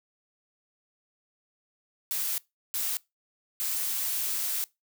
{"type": "noise bursts at uneven times", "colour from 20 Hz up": "blue", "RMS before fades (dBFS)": -30, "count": 3, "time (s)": [[2.11, 2.38], [2.74, 2.97], [3.6, 4.64]], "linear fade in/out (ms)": 0, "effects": ["noise-tail reverb RT60 0.2 s tail -22 dB re dry"]}